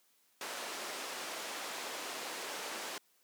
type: band-pass noise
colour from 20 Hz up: pink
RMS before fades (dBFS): -42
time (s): 0.41-2.98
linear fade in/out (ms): 2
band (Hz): 440 to 9300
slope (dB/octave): 12
effects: white hiss -71 dBFS RMS until 3.23 s + high-pass 200 Hz 12 dB/octave